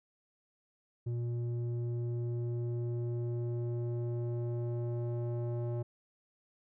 square tone with low-pass filter sweep, 119.2 Hz, A#2, 39 cents sharp, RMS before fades -35 dBFS, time 1.06-5.83 s, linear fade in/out 10 ms, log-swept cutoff 270 to 580 Hz, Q 1.4, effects none

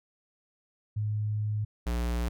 sine / square tone pair in turn, 106 / 59.28 Hz, G#2 / A#1, +36 / +30 cents, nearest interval minor seventh, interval 1006 cents, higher first, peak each -27 / -28 dBFS, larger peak first, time 0.96-1.65 / 1.86-2.29 s, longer first, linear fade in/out 10 ms, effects none

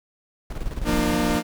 brown noise with tremolo, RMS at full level -27 dBFS, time 0.5-1.37 s, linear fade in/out 5 ms, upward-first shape square, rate 19 Hz, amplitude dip 55%
sawtooth chord, Bb major, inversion second, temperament equal with one note detuned, 174.61 / 233.1 / 301.2 Hz, F3 / Bb3 / D4, 0 / 0 / +44 cents, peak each -23 / -20 / -20 dBFS, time 0.84-1.43 s, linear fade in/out 50 ms
effects none

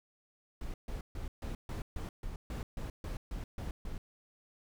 brown noise bursts, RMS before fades -39 dBFS, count 13, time 0.61-3.98 s, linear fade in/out 2 ms, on 130 ms, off 140 ms, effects none

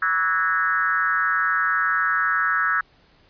sine tone with frequency modulation, 1480 Hz, F#6, in tune, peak -18 dBFS, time 0.02-2.81 s, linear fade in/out 5 ms, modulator 174 Hz, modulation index 1.6, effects pink hiss -57 dBFS RMS until 3.29 s + resampled to 11025 Hz

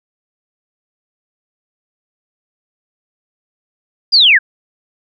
sine linear sweep, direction down, 4978 to 1501 Hz, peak -5 dBFS, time 4.12-4.39 s, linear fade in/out 20 ms, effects none

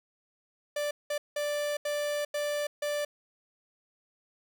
45% pulse tone bursts at uneven times, 587.3 Hz, D5, in tune, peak -29 dBFS, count 6, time 0.76-0.91 / 1.1-1.18 / 1.36-1.77 / 1.85-2.25 / 2.34-2.67 / 2.82-3.05 s, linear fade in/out 5 ms, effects none

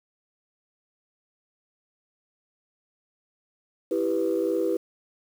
sine chord, E minor, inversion none, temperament equal, 329.6 / 392 / 493.9 Hz, E4 / G4 / B4, 0 / 0 / 0 cents, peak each -26 dBFS, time 3.91-4.77 s, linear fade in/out 5 ms, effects tanh soft clip ceiling -15 dBFS + 8-bit

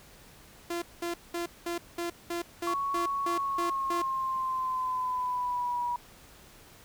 sawtooth tone bursts, 343.4 Hz, F4, 29 cents flat, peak -27 dBFS, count 11, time 0.7-4.02 s, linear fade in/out 5 ms, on 120 ms, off 200 ms
sine tone with pitch glide, 1111 to 967.2 Hz, C#6 to B5, +4 to -36 cents, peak -28 dBFS, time 2.67-5.96 s, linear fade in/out 2 ms, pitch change -240 cents, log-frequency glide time 3.34-5.84 s
effects pink hiss -54 dBFS RMS until 6.84 s

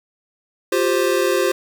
square chord, F suspended second, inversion none, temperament equal with one note detuned, 352.5 / 392 / 523.3 Hz, F4 / G4 / C5, +16 / 0 / 0 cents, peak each -21 dBFS, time 0.72-1.52 s, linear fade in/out 5 ms, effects 8-bit

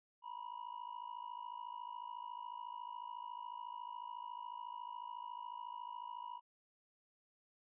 triangle tone with amplitude modulation, 968 Hz, B5, 35 cents flat, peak -39 dBFS, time 0.22-6.41 s, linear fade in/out 50 ms, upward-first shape sine, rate 54 Hz, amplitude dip 90%, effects resampled to 8000 Hz

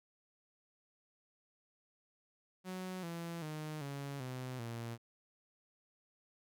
sawtooth tone with pitch steps, 185.1 / 168.76 / 153.86 / 140.28 / 127.9 / 116.61 Hz, F#3 / E3 / D#3 / C#3 / C3 / A#2, +1 / +41 / -19 / +21 / -39 / +1 cents, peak -37 dBFS, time 2.64-4.98 s, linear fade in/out 50 ms, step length 390 ms, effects none

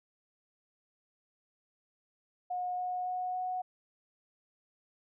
sine tone with pitch steps, 723 / 727.2 / 731.4 / 735.6 Hz, F#5 / F#5 / F#5 / F#5, -40 / -30 / -20 / -10 cents, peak -32 dBFS, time 2.5-3.62 s, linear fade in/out 10 ms, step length 280 ms, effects none

